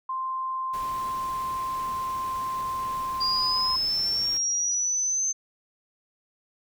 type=tone with pitch glide; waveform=sine; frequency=1046 to 1034 Hz; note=C6 to C6; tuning=-1 to -21 cents; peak=-27 dBFS; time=0.09-3.76 s; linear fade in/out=5 ms; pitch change=-20 cents; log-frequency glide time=3.35-3.43 s
type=noise; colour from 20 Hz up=pink; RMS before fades=-43 dBFS; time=0.73-4.38 s; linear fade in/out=10 ms
type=linear sweep; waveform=sine; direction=up; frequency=4783 to 6272 Hz; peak=-23 dBFS; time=3.2-5.33 s; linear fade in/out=20 ms
effects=none